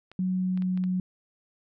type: clicks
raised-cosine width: 0.3 ms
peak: -31 dBFS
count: 5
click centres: 0.116 / 0.575 / 0.622 / 0.775 / 0.839 s
type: tone with pitch glide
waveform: sine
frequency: 185 to 183.72 Hz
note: F#3 to F#3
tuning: 0 to -12 cents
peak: -24 dBFS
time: 0.19-1 s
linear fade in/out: 2 ms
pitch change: -12 cents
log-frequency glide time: 0.32-0.8 s
effects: none